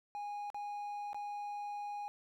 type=tone with dropouts; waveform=triangle; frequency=823 Hz; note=G#5; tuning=16 cents flat; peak=-37 dBFS; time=0.15-2.08 s; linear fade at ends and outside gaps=0 ms; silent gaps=0.502-0.545 / 1.131-1.145 s; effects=none